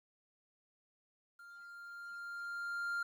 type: tone with level ramp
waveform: triangle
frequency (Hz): 1396.9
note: F6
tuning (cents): 0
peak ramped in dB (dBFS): -51 to -32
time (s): 1.39-3.03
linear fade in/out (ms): 5
effects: 12-bit